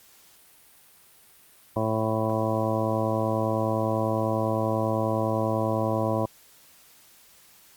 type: harmonic tone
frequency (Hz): 110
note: A2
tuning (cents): 0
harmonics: 1 / 2 / 3 / 4 / 5 / 6 / 7 / 9 / 10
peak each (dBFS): -29 / -31 / -31 / -35 / -29 / -31 / -35 / -32 / -40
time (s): 1.76-6.26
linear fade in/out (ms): 5
effects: white hiss -55 dBFS RMS until 7.76 s + Opus 48 kbps